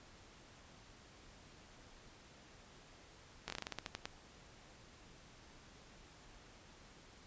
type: slowing click train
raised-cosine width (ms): 0.2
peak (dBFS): -23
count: 12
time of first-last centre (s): 3.48-4.055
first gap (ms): 20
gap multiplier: 1.18
effects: pink hiss -60 dBFS RMS until 7.26 s + resampled to 16000 Hz